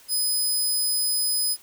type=tone; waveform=10% pulse; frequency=5020 Hz; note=D#8; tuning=15 cents sharp; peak=-16 dBFS; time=0.08-1.57 s; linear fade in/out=50 ms; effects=white hiss -52 dBFS RMS until 1.62 s